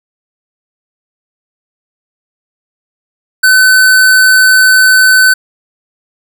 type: tone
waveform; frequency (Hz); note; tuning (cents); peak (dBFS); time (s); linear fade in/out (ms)
square; 1516; F#6; +42; -4; 3.43-5.34; 10
effects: none